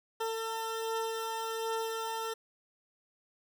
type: beating tone pair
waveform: 20% pulse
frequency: 449.2 / 450.5 Hz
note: A4 / A4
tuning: +36 / +41 cents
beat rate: 1.3 Hz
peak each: -29 / -36 dBFS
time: 0.2-2.34 s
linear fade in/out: 10 ms
effects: none